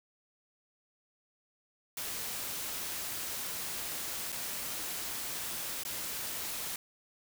white noise with dropouts, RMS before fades -38 dBFS, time 1.97-6.76 s, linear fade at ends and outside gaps 2 ms, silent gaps 4.321-4.325 / 5.835-5.85 s, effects none

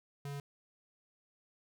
square tone, 141.8 Hz, C#3, 40 cents sharp, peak -40 dBFS, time 0.25-0.4 s, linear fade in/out 2 ms, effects none

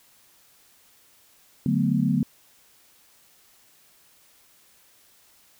sine chord, B minor seventh, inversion first, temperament equal, 146.83 / 185 / 220 / 246.9 Hz, D3 / F#3 / A3 / B3, 0 / 0 / 0 / 0 cents, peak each -25 dBFS, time 1.66-2.23 s, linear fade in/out 2 ms, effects white hiss -58 dBFS RMS until 5.59 s

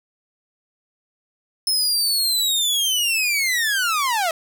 sawtooth linear sweep, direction down, 5230 to 628 Hz, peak -15 dBFS, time 1.67-4.31 s, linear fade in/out 2 ms, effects none

